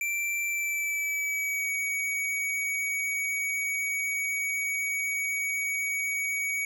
square tone with pitch glide, 2347 to 2254 Hz, D7 to C#7, -2 to +28 cents, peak -28 dBFS, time 0.01-6.65 s, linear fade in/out 2 ms, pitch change -70 cents, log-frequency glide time 0.46-1.7 s, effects none

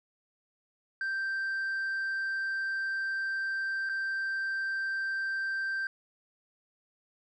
sine tone with dropouts, 1568 Hz, G6, in tune, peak -27 dBFS, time 1.01-5.87 s, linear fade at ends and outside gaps 2 ms, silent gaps 3.891-3.895 s, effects tanh soft clip ceiling -29 dBFS

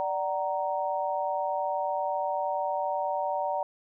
sine chord, D augmented, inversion none, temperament equal with one note detuned, 587.3 / 754.7 / 932.3 Hz, D5 / F#5 / A#5, 0 / +34 / 0 cents, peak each -31 dBFS, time 0-3.63 s, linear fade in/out 0 ms, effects none

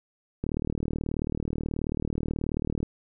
click train, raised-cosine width 3 ms, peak -16 dBFS, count 93, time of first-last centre 0.44-2.83 s, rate 38.5 Hz, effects none

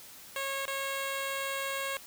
10% pulse tone with dropouts, 546 Hz, C#5, 26 cents flat, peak -24 dBFS, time 0.36-1.97 s, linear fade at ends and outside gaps 1 ms, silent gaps 0.655-0.679 s, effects white hiss -50 dBFS RMS until 2.06 s

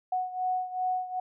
sine beating tone pair, 737 / 739.6 Hz, F#5 / F#5, -7 / -1 cents, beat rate 2.6 Hz, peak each -29 / -33 dBFS, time 0.12-1.2 s, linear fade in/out 5 ms, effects none

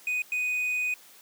triangle tone bursts at uneven times, 2489 Hz, D#7, in tune, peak -24 dBFS, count 2, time 0.07-0.22 / 0.32-0.94 s, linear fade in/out 2 ms, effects white hiss -53 dBFS RMS until 1.21 s + high-pass 200 Hz 12 dB/octave

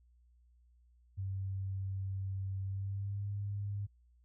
sine tone with pitch glide, 96.4 to 101.25 Hz, G2 to G#2, -28 to -43 cents, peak -35 dBFS, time 1.17-3.87 s, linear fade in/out 20 ms, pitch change +85 cents, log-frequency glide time 2.63-3.27 s, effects added 60 Hz sine -63 dBFS peak until 4.24 s

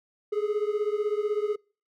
triangle beating tone pair, 413.5 / 429.5 Hz, G#4 / A4, -8 / -42 cents, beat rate 16 Hz, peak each -25 / -27 dBFS, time 0.32-1.56 s, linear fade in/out 10 ms, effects noise-tail reverb RT60 0.4 s tail -26 dB re dry

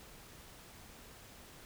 silence, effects pink hiss -55 dBFS RMS until 1.65 s

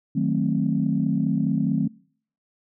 sine chord, D# diminished seventh, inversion none, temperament equal with one note detuned, 155.56 / 185 / 220 / 264.7 Hz, D#3 / F#3 / A3 / C4, 0 / 0 / 0 / +20 cents, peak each -25 dBFS, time 0.15-1.88 s, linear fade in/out 10 ms, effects noise-tail reverb RT60 0.6 s tail -26 dB re dry + tanh soft clip ceiling -9 dBFS

